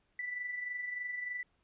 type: tone with amplitude modulation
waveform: sine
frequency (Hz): 1975.5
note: B6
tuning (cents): 0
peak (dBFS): -34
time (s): 0.19-1.43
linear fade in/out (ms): 2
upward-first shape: sine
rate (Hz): 23.3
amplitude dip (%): 50
effects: pink hiss -75 dBFS RMS until 1.63 s + resampled to 8000 Hz